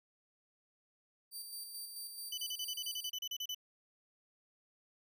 15% pulse tone with tremolo, 4658 Hz, D8, 15 cents flat, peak -36 dBFS, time 1.31-3.11 s, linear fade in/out 50 ms, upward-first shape square, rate 4.6 Hz, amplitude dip 40%
35% pulse tone bursts, 2997 Hz, F#7, 22 cents sharp, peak -36 dBFS, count 14, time 2.32-3.547 s, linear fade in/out 5 ms, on 57 ms, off 33 ms
effects none

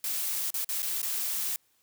blue noise with dropouts, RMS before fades -31 dBFS, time 0.04-1.56 s, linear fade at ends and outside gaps 1 ms, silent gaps 0.504-0.541 / 0.645-0.69 / 0.821-0.828 / 1.017-1.029 s, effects white hiss -69 dBFS RMS until 1.82 s

